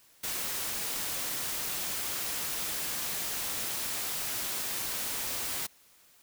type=noise; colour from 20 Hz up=white; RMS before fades=-34 dBFS; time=0.23-5.67 s; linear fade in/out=10 ms; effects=white hiss -61 dBFS RMS until 6.22 s